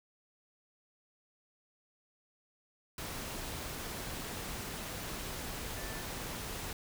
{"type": "tone in noise", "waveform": "sine", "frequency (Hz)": 1760, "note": "A6", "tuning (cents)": 0, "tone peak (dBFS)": -49, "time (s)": [5.77, 6.02], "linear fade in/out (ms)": 2, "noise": "pink", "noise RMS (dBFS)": -41, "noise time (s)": [2.98, 6.73], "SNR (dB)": -11, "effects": []}